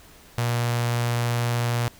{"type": "tone with notch filter", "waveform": "sawtooth", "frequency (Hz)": 119.1, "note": "A#2", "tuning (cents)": 38, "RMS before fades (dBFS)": -24, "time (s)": [0.38, 1.88], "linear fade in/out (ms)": 0, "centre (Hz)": 290, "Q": 0.98, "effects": ["pink hiss -50 dBFS RMS until 1.99 s"]}